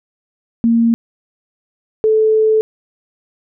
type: tone pair in turn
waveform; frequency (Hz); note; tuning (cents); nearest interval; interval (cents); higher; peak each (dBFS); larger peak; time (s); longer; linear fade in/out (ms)
sine; 231.1 / 436.3; A#3 / A4; -15 / -15; major seventh; 1100; second; -9; neither; 0.64-0.94 / 2.04-2.61; second; 0
effects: none